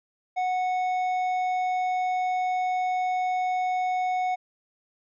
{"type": "tone with hard clipping", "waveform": "sine", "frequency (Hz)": 736, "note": "F#5", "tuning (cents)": -9, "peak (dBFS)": -25, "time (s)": [0.36, 4.36], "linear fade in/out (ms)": 20, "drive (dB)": 6, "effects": ["resampled to 16000 Hz"]}